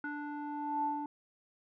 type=tone with low-pass filter sweep; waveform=square; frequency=293.6 Hz; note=D4; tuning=in tune; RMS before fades=-37 dBFS; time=0.04-1.06 s; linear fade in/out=2 ms; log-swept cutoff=1400 to 770 Hz; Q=9.9; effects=none